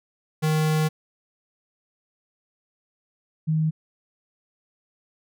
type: tone pair in turn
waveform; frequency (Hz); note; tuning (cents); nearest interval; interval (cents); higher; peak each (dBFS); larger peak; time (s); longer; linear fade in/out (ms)
square / sine; 155.56 / 157.28; D#3 / D#3; 0 / +19; unison; 19; second; -20 / -19; second; 0.42-0.89 / 3.47-3.71; first; 20
effects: none